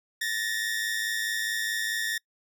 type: tone pair together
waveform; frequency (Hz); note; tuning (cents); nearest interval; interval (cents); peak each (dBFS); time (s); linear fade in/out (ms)
sawtooth; 1760 / 1864.7; A6 / A#6; 0 / 0; minor second; 100; -27 / -27; 0.21-2.18; 5
effects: noise-tail reverb RT60 0.1 s tail -26 dB re dry